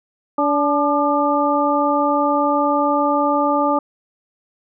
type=harmonic tone with a mistuned harmonic; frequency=288.7 Hz; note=D4; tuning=30 cents flat; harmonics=1 / 2 / 3 / 4; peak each=-20 / -20 / -20 / -20 dBFS; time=0.38-3.79 s; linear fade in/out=5 ms; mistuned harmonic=4; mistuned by=+63 cents; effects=none